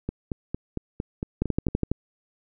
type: two click trains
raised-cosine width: 3 ms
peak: -10 / -15 dBFS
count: 7 / 8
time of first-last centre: 1.42-1.916 / 0.09-1.685 s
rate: 12.1 / 4.39 Hz
effects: none